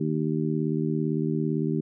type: harmonic tone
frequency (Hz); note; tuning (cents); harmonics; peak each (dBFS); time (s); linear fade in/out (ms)
77.78; D#2; 0; 2 / 3 / 4 / 5; -27 / -29 / -30 / -31; 0-1.81; 10
effects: none